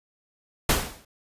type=noise with exponential decay; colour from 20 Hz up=pink; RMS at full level=-17 dBFS; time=0.69-1.05 s; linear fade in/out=5 ms; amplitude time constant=78 ms; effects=resampled to 32000 Hz

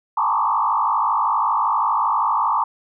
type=tone with frequency modulation; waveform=sine; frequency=1024 Hz; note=C6; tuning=38 cents flat; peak=-16 dBFS; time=0.17-2.64 s; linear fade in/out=5 ms; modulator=52.6 Hz; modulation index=3.4; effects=none

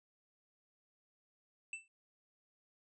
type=tone with exponential decay; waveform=square; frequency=2660 Hz; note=E7; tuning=15 cents sharp; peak=-38 dBFS; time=1.73-1.88 s; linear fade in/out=2 ms; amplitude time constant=32 ms; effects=resampled to 22050 Hz

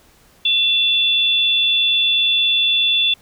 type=tone pair together; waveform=sine; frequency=2708 / 3471 Hz; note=E7 / A7; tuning=+46 / -24 cents; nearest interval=major third; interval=430 cents; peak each=-20 / -14 dBFS; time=0.45-3.14 s; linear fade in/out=5 ms; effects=pink hiss -52 dBFS RMS until 3.21 s

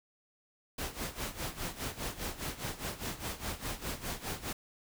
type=noise with tremolo; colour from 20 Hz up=pink; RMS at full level=-36 dBFS; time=0.78-4.53 s; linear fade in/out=5 ms; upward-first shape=sine; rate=4.9 Hz; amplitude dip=80%; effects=none

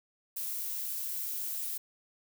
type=noise; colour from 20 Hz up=violet; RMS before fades=-36 dBFS; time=0.36-1.78 s; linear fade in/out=10 ms; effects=none

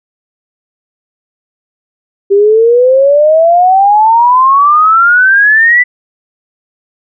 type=exponential sweep; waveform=sine; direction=up; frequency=392 to 2000 Hz; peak=-3 dBFS; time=2.3-5.84 s; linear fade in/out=20 ms; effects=none

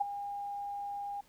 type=tone with ADSR envelope; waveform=sine; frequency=809 Hz; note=G#5; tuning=46 cents flat; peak=-24 dBFS; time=0-1.21 s; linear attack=12 ms; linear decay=15 ms; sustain=-12 dB; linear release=7 ms; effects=pink hiss -65 dBFS RMS until 1.28 s

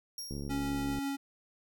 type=tone with exponential decay; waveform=sawtooth; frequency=5588 Hz; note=F8; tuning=in tune; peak=-34 dBFS; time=0.18-0.83 s; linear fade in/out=2 ms; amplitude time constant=140 ms
type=click train; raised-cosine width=3 ms; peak=-27 dBFS; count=49; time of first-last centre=0.31-0.986 s; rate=71 Hz
type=tone with tremolo; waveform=square; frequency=277.2 Hz; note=C#4; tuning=in tune; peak=-32 dBFS; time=0.49-1.17 s; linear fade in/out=20 ms; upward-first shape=triangle; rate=7.3 Hz; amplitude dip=25%
effects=none

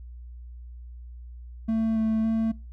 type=tone with pitch steps; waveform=triangle; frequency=223.2 / 220.7 / 223.6 Hz; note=A3 / A3 / A3; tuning=+25 / +5 / +28 cents; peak=-20 dBFS; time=1.68-2.52 s; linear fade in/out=10 ms; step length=280 ms; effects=noise-tail reverb RT60 0.3 s tail -23 dB re dry + added 60 Hz sine -39 dBFS peak until 2.72 s

